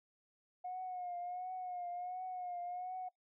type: tone with vibrato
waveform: sine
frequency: 723 Hz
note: F#5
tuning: 40 cents flat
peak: -39 dBFS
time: 0.64-3.09 s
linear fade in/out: 10 ms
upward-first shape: triangle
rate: 1.4 Hz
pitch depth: 55 cents each way
effects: noise-tail reverb RT60 0.1 s tail -20 dB re dry + tanh soft clip ceiling -35 dBFS